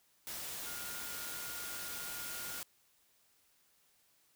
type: tone in noise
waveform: sine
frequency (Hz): 1421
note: F6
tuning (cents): +30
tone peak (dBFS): -49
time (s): 0.66-2.6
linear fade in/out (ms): 0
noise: white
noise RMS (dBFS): -43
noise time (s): 0.27-2.63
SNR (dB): -9
effects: white hiss -71 dBFS RMS until 4.35 s